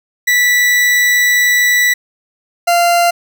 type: tone pair in turn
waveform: 40% pulse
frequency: 1963 / 692.3 Hz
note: B6 / F5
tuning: -11 / -15 cents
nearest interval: octave + tritone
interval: 1804 cents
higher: first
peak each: -8 dBFS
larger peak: neither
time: 0.27-1.94 / 2.67-3.11 s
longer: first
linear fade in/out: 10 ms
effects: none